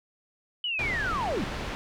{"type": "linear sweep", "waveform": "sine", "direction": "down", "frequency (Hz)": [3015, 156], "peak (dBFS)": -27, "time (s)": [0.64, 1.44], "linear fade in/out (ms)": 2}
{"type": "low-pass noise", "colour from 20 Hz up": "pink", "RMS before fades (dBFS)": -34, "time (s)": [0.79, 1.75], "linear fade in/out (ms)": 0, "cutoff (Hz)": 3600, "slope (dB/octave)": 12}
{"effects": []}